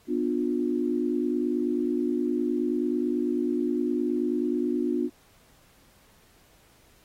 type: chord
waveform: sine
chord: B diminished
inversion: none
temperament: just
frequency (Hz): 246.9 / 296.3 / 355.6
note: B3 / D4 / F4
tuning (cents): 0 / +15 / +31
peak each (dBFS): -28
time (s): 0.07-5.1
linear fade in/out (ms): 50
effects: pink hiss -60 dBFS RMS until 7.04 s + AAC 48 kbps